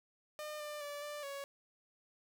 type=tone with pitch steps; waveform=sawtooth; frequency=605 / 596 / 580 / 590 / 558 Hz; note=D#5 / D5 / D5 / D5 / C#5; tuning=-49 / +25 / -22 / +8 / +11 cents; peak=-38 dBFS; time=0.39-1.44 s; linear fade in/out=0 ms; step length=210 ms; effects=none